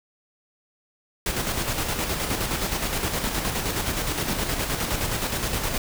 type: noise with tremolo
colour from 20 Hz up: pink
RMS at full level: -25 dBFS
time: 1.26-5.78 s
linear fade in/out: 2 ms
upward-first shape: square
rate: 9.6 Hz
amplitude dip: 40%
effects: none